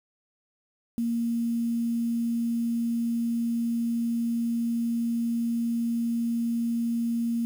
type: tone with quantisation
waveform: sine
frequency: 233.1 Hz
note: A#3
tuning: in tune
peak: -24 dBFS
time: 0.98-7.45 s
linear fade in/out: 0 ms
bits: 8
effects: none